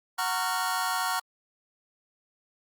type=chord; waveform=sawtooth; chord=Gb major seventh; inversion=none; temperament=just; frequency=740 / 925 / 1110 / 1387.5 Hz; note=Gb5 / Bb5 / Db6 / F6; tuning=0 / -14 / +2 / -12 cents; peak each=-28 dBFS; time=0.18-1.2 s; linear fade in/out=10 ms; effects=Opus 48 kbps